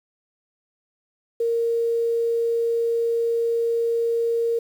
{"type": "tone", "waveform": "sine", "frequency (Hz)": 464, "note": "A#4", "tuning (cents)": -8, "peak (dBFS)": -19, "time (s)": [1.4, 4.59], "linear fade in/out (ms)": 5, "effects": ["8-bit"]}